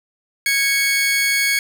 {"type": "tone pair together", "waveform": "sawtooth", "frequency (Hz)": [1649.8, 2217], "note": ["G#6", "C#7"], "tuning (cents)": [-12, 0], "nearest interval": "perfect fourth", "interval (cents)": 512, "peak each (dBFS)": [-19, -13], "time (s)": [0.46, 1.59], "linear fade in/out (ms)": 2, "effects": []}